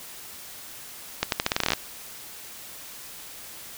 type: accelerating click train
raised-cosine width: 0.2 ms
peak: -4 dBFS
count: 13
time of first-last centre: 1.23-1.734 s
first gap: 92 ms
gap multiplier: 0.84
effects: white hiss -42 dBFS RMS until 3.77 s